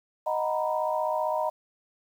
sine chord, B major seventh, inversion first, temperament equal, 622.3 / 740 / 932.3 / 987.8 Hz, D#5 / F#5 / A#5 / B5, 0 / 0 / 0 / 0 cents, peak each -28 / -33 / -30 / -33 dBFS, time 0.26-1.5 s, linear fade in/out 10 ms, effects 9-bit

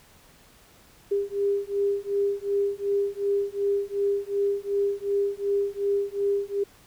sine beating tone pair, 400 / 402.7 Hz, G4 / G4, +35 / +47 cents, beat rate 2.7 Hz, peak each -26 dBFS, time 1.11-6.64 s, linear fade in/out 10 ms, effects pink hiss -55 dBFS RMS until 6.86 s

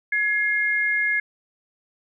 sine tone pair together, 1681.6 / 2131 Hz, G#6 / C7, +21 / +31 cents, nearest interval major third, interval 410 cents, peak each -22 dBFS, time 0.12-1.2 s, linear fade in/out 5 ms, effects none

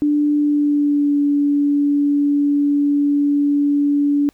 sine tone with pitch glide, 294.6 to 287.7 Hz, D4 to D4, +6 to -36 cents, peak -13 dBFS, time 0.02-4.29 s, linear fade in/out 0 ms, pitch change -42 cents, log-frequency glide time 0.36-1.19 s, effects pink hiss -58 dBFS RMS until 4.33 s

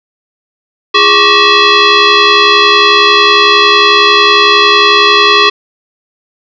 sine tone with frequency modulation, 1094 Hz, C#6, 23 cents flat, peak -3 dBFS, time 0.94-5.5 s, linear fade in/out 10 ms, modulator 753 Hz, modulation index 4.1, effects none

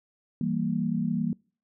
sine chord, E diminished, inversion none, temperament equal, 164.81 / 196 / 233.1 Hz, E3 / G3 / Bb3, 0 / 0 / 0 cents, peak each -30 / -30 / -28 dBFS, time 0.41-1.33 s, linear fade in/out 2 ms, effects noise-tail reverb RT60 0.4 s tail -26 dB re dry

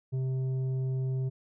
triangle tone with tanh clipping, 130.8 Hz, C3, in tune, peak -29 dBFS, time 0.12-1.3 s, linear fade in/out 20 ms, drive 11 dB, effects none

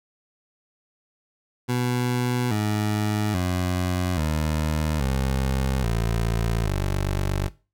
20% pulse tone with pitch steps, 123.47 / 105.64 / 90.39 / 77.33 / 66.17 / 56.61 / 48.44 Hz, B2 / G#2 / F#2 / D#2 / C2 / A1 / G1, 0 / +30 / -40 / -10 / +20 / +50 / -20 cents, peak -17 dBFS, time 1.68-7.49 s, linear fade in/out 20 ms, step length 830 ms, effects noise-tail reverb RT60 0.3 s tail -18 dB re dry

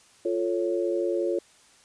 sine chord, F augmented, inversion none, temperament equal, 349.2 / 440 / 554.4 Hz, F4 / A4 / C#5, 0 / 0 / 0 cents, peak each -26 / -30 / -29 dBFS, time 0.25-1.39 s, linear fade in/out 5 ms, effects white hiss -57 dBFS RMS until 1.84 s + resampled to 22050 Hz

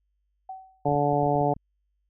sine tone with exponential decay, 759 Hz, F#5, 44 cents sharp, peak -32 dBFS, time 0.49-0.88 s, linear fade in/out 5 ms, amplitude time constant 83 ms
harmonic tone, 144.6 Hz, D3, 27 cents flat, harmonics 1 / 2 / 3 / 4 / 5 / 6, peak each -28 / -29 / -28 / -28 / -25 / -30 dBFS, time 0.85-1.54 s, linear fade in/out 10 ms
clicks, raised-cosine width 5 ms, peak -30 dBFS, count 9, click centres 0.887 / 0.92 / 0.953 / 1.131 / 1.231 / 1.262 / 1.355 / 1.412 / 1.565 s
effects added 50 Hz sine -70 dBFS peak until 2.09 s

